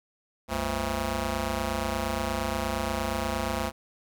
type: ring-modulated tone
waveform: 10% pulse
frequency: 145.1 Hz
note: D3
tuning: 21 cents flat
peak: -16 dBFS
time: 0.48-3.72 s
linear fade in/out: 50 ms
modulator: 377 Hz
effects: none